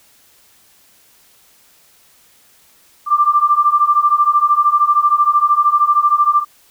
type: beating tone pair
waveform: sine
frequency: 1174.7 / 1187.7 Hz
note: D6 / D6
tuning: 0 / +19 cents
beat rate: 13 Hz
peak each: -14 / -12 dBFS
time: 3.06-6.45 s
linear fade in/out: 50 ms
effects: white hiss -51 dBFS RMS until 6.7 s